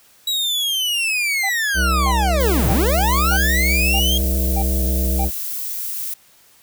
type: linear two-way sweep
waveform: 40% pulse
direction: down then up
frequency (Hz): 3901 to 92 to 3270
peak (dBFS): -17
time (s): 0.27-4.18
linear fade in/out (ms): 5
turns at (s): 2.69
type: tone bursts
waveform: triangle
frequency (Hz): 784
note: G5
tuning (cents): 0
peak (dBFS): -21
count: 7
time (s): 1.43-5.252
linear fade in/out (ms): 10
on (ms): 66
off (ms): 560
type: harmonic tone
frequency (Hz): 65.41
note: C2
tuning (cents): 0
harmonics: 1 / 3 / 5 / 7 / 9 / 10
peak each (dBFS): -17 / -27 / -31 / -34 / -36 / -37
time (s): 1.74-5.31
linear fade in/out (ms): 50
type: noise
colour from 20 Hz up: violet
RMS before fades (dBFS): -26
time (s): 2.4-6.14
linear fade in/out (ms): 5
effects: white hiss -52 dBFS RMS until 6.62 s